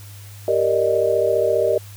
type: chord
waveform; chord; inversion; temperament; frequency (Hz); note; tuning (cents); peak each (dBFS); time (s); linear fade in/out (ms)
sine; Eb major seventh; first; equal; 392 / 466.2 / 587.3 / 622.3; G4 / Bb4 / D5 / Eb5; 0 / 0 / 0 / 0; -22 / -20 / -22 / -20; 0.48-1.78; 2
effects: added 101 Hz sine -37 dBFS peak until 1.96 s + white hiss -45 dBFS RMS until 1.96 s